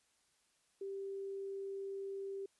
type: tone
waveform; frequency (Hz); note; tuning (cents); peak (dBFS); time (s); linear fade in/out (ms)
sine; 392; G4; 0; -40; 0.81-2.46; 5
effects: white hiss -75 dBFS RMS until 2.59 s + resampled to 24000 Hz